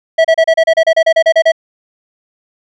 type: tone bursts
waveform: square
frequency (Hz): 650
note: E5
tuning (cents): -24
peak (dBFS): -6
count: 14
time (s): 0.18-1.52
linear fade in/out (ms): 10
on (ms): 66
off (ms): 32
effects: low-pass 3000 Hz 12 dB/octave